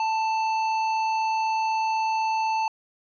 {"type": "tone with tanh clipping", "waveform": "triangle", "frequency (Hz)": 884, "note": "A5", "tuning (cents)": 8, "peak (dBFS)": -24, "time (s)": [0, 2.68], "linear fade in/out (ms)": 2, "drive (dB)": 16, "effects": ["resampled to 16000 Hz"]}